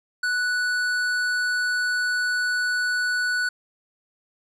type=tone with hard clipping; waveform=triangle; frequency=1480 Hz; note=F#6; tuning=in tune; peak=-23 dBFS; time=0.23-3.49 s; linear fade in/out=5 ms; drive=14 dB; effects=none